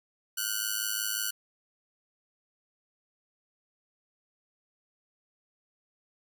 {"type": "ring-modulated tone", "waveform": "5% pulse", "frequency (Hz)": 1480, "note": "F#6", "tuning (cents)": 0, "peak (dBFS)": -15, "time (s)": [0.37, 1.31], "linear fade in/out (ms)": 10, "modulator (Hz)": 52.8, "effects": []}